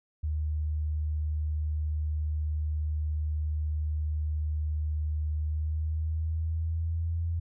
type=tone with pitch glide; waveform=sine; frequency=76.4 to 83.8 Hz; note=D#2 to E2; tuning=-31 to +29 cents; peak=-27 dBFS; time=0.23-7.4 s; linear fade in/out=10 ms; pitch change=+160 cents; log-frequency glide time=5.4-7.27 s; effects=none